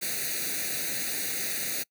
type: noise with comb filter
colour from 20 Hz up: white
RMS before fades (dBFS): -31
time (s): 0.01-1.84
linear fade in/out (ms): 20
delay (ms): 0.47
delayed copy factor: +1
effects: noise-tail reverb RT60 0.1 s tail -25 dB re dry + high-pass 150 Hz 12 dB/octave